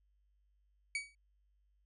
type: tone with exponential decay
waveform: 40% pulse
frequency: 2265 Hz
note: C#7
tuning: 37 cents sharp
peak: -31 dBFS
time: 0.95-1.15 s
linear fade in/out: 2 ms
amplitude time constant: 43 ms
effects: added 50 Hz sine -70 dBFS peak until 1.85 s + resampled to 24000 Hz